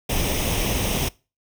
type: noise with comb filter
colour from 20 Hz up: pink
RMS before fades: -23 dBFS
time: 0.09-1.09 s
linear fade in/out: 10 ms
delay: 0.34 ms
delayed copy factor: +0.6
effects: noise-tail reverb RT60 0.3 s tail -22 dB re dry